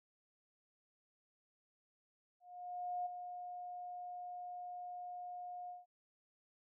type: tone with ADSR envelope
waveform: sine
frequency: 716 Hz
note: F5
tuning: 43 cents sharp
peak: -36 dBFS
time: 2.4-5.86 s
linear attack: 660 ms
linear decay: 11 ms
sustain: -8 dB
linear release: 170 ms
effects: none